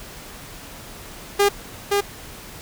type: tone with echo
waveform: sawtooth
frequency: 404.1 Hz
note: G#4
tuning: 47 cents flat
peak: -10 dBFS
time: 1.39-1.49 s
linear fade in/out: 10 ms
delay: 520 ms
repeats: 1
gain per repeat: -3 dB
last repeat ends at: 2.01 s
effects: pink hiss -39 dBFS RMS until 2.61 s